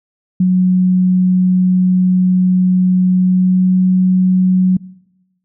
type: tone with pitch glide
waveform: sine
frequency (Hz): 183.5 to 184.78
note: F#3 to F#3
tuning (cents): -14 to -2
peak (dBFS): -8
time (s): 0.4-4.77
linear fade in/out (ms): 5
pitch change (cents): +12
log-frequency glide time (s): 3.14-3.75
effects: noise-tail reverb RT60 1.0 s tail -22 dB re dry